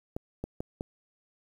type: clicks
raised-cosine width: 2 ms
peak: -20 dBFS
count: 4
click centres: 0.165 / 0.44 / 0.605 / 0.809 s
effects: 9-bit